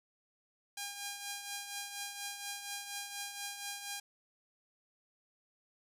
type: tone with tremolo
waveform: 5% pulse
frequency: 808 Hz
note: G#5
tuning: 48 cents flat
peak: -26 dBFS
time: 0.77-4 s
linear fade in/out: 5 ms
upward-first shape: triangle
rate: 4.2 Hz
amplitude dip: 60%
effects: none